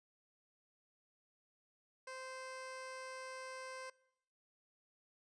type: tone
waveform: 15% pulse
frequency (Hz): 520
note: C5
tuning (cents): -11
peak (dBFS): -40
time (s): 2.07-3.9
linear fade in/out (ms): 5
effects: noise-tail reverb RT60 0.8 s tail -23 dB re dry + resampled to 22050 Hz